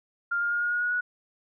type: tone with pitch steps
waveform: sine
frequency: 1400 / 1410.6 / 1421.2 / 1431.9 / 1442.7 / 1453.6 / 1464.5 Hz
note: F6 / F6 / F6 / F6 / F#6 / F#6 / F#6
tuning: +4 / +17 / +30 / +43 / -44 / -31 / -18 cents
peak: -24 dBFS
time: 0.31-1.01 s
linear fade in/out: 10 ms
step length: 100 ms
effects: none